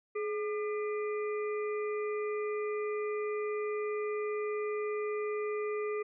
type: harmonic tone with a mistuned harmonic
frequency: 401.8 Hz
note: G4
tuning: 43 cents sharp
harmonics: 1 / 3 / 5 / 6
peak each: -32 / -42 / -46 / -48 dBFS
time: 0.15-6.03 s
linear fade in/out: 10 ms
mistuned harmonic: 1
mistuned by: +87 cents
effects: none